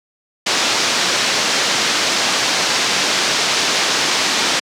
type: low-pass noise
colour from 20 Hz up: white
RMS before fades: -17 dBFS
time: 0.46-4.6 s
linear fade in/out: 10 ms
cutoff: 6000 Hz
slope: 24 dB/octave
effects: high-pass 200 Hz 12 dB/octave